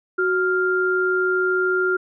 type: tone pair together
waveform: sine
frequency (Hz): 370 / 1396.9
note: F#4 / F6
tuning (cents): 0 / 0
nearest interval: octave + major seventh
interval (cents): 2300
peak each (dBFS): -20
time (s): 0.18-1.97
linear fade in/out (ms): 10
effects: none